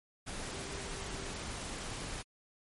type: tone in noise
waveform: sine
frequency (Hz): 392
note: G4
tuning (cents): 0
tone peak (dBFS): -49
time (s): 0.52-1.37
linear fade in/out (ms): 20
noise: pink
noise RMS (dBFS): -41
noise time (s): 0.26-2.23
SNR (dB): -11
effects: MP3 48 kbps